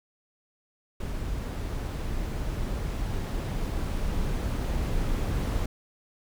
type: noise with level ramp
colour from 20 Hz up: brown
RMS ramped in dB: -32 to -27 dBFS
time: 1-5.66 s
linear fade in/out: 5 ms
effects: none